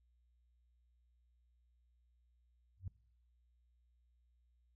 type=tone with exponential growth; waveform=sine; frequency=92.5 Hz; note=F#2; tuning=in tune; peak=-36 dBFS; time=2.77-2.88 s; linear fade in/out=5 ms; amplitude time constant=22 ms; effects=noise-tail reverb RT60 0.6 s tail -22 dB re dry + added 60 Hz sine -70 dBFS peak until 4.75 s